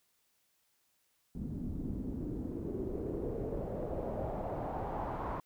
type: noise with low-pass filter sweep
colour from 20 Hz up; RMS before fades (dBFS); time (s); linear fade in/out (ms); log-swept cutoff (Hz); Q
pink; -38; 1.35-5.4; 2; 210 to 1000; 3
effects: white hiss -75 dBFS RMS until 5.45 s